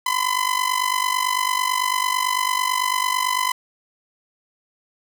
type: tone with amplitude modulation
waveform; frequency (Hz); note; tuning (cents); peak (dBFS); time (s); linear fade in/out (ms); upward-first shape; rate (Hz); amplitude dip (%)
sawtooth; 1013; B5; +44; -12; 0.06-3.52; 5; sine; 49; 80
effects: none